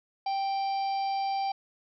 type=harmonic tone; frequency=784 Hz; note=G5; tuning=in tune; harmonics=1 / 3 / 4 / 5 / 6 / 7; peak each=-27 / -44 / -49 / -53 / -43 / -55 dBFS; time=0.26-1.52 s; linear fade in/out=5 ms; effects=none